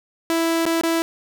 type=tone with dropouts; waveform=sawtooth; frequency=330.3 Hz; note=E4; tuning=4 cents sharp; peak=-14 dBFS; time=0.3-1.02 s; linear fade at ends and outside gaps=0 ms; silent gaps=0.654-0.664 / 0.811-0.835 s; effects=none